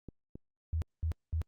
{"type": "clicks", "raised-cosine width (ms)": 3, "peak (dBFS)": -31, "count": 2, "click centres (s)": [0.087, 0.355]}
{"type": "tone bursts", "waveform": "sine", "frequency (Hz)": 80.4, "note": "E2", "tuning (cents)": -43, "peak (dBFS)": -29, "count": 3, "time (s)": [0.73, 1.417], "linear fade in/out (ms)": 0, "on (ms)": 89, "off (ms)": 210}
{"effects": ["Opus 48 kbps"]}